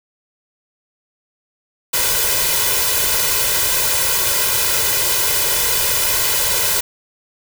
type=noise with comb filter; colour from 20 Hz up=white; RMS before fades=-17 dBFS; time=1.93-6.81 s; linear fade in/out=10 ms; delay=2 ms; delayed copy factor=+0.9; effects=none